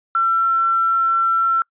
sine tone with quantisation, 1349 Hz, E6, 40 cents sharp, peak -14 dBFS, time 0.15-1.62 s, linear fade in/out 2 ms, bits 7, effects noise-tail reverb RT60 0.1 s tail -26 dB re dry + resampled to 8000 Hz

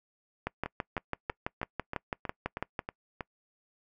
two click trains, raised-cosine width 0.5 ms, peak -16 / -20 dBFS, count 15 / 9, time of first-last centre 0.47-2.792 / 0.66-3.208 s, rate 6.03 / 3.14 Hz, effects noise-tail reverb RT60 0.1 s tail -25 dB re dry

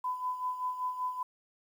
sine tone with tremolo, 1005 Hz, B5, 30 cents sharp, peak -29 dBFS, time 0.04-1.23 s, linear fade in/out 5 ms, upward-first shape sine, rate 5.2 Hz, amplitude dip 65%, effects 10-bit

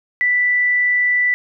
sine tone, 1975.5 Hz, B6, in tune, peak -13 dBFS, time 0.21-1.34 s, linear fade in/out 0 ms, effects none

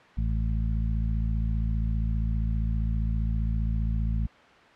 harmonic tone, 55.1 Hz, A1, 3 cents sharp, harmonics 1 / 2 / 3 / 4, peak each -25 / -31 / -35 / -37 dBFS, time 0.17-4.27 s, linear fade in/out 10 ms, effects white hiss -52 dBFS RMS until 4.75 s + low-pass 2000 Hz 12 dB/octave

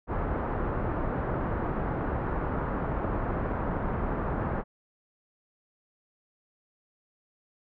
pink low-pass noise, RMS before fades -30 dBFS, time 0.07-4.64 s, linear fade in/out 50 ms, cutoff 1400 Hz, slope 24 dB/octave, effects none

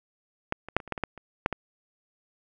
clicks, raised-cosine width 0.5 ms, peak -11 / -24 / -6 / -27 / -27 / -13 / -19 / -11 / -28 / -7 / -14 dBFS, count 11, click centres 0.524 / 0.686 / 0.766 / 0.802 / 0.877 / 0.923 / 0.978 / 1.037 / 1.177 / 1.461 / 1.527 s, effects none

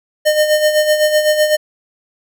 square tone with tremolo, 609 Hz, D#5, 37 cents flat, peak -9 dBFS, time 0.25-1.57 s, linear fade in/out 20 ms, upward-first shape sine, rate 7.9 Hz, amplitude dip 60%, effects none

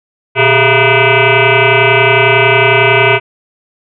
sine tone with frequency modulation, 964 Hz, B5, 42 cents flat, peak -5 dBFS, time 0.35-3.2 s, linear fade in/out 50 ms, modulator 271 Hz, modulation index 6.5, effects none

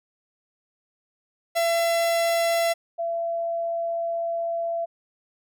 45% pulse / sine tone pair in turn, 674 / 674 Hz, E5 / E5, +38 / +38 cents, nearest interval unison, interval 0 cents, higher neither, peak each -20 / -24 dBFS, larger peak first, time 1.55-2.74 / 2.98-4.86 s, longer second, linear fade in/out 20 ms, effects none

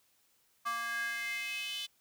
square tone with high-pass filter sweep, 233.1 Hz, A#3, in tune, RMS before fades -37 dBFS, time 0.65-1.87 s, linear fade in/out 20 ms, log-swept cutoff 1200 to 3300 Hz, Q 5.7, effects white hiss -71 dBFS RMS until 2 s

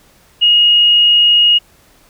sine tone, 2873 Hz, F7, 48 cents sharp, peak -6 dBFS, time 0.41-1.59 s, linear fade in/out 20 ms, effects pink hiss -49 dBFS RMS until 2.09 s

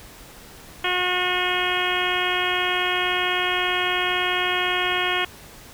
harmonic tone, 361.9 Hz, F#4, 38 cents flat, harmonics 1 / 2 / 3 / 4 / 5 / 6 / 7 / 8 / 9, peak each -29 / -29 / -29 / -29 / -29 / -29 / -29 / -29 / -29 dBFS, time 0.84-5.25 s, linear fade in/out 5 ms, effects pink hiss -44 dBFS RMS until 5.73 s

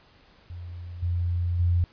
sine tone with level steps, 87.3 Hz, F2, in tune, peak -35 / -23 / -19 dBFS, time 0.5-1.84 s, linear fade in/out 0 ms, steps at 1.02 / 1.59 s, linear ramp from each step 10 ms, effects pink hiss -57 dBFS RMS until 1.92 s + resampled to 11025 Hz

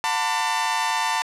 sawtooth tone cluster, 730 / 896 / 1005 / 1160 Hz, F#5 / A5 / B5 / D6, -24 / +31 / +30 / -22 cents, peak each -28 / -19 / -24 / -28 dBFS, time 0.04-1.22 s, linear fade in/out 0 ms, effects low-pass 9000 Hz 12 dB/octave

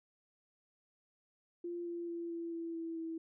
sine tone with pitch steps, 346.4 / 343 / 339.7 / 336.3 / 333.1 / 329.8 / 326.6 Hz, F4 / F4 / F4 / E4 / E4 / E4 / E4, -14 / -31 / -48 / +35 / +18 / +1 / -16 cents, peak -38 dBFS, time 1.64-3.18 s, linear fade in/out 5 ms, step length 220 ms, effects none

